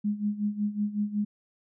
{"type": "tone with tremolo", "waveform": "sine", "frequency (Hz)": 207.7, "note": "G#3", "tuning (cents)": 0, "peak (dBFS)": -23, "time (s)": [0.04, 1.25], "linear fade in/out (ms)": 10, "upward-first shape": "sine", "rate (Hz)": 5.4, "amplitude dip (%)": 80, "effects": []}